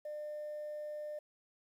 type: tone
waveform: sine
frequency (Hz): 600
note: D5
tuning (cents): +37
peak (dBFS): -38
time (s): 0.05-1.19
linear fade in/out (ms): 5
effects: tanh soft clip ceiling -37 dBFS + 11-bit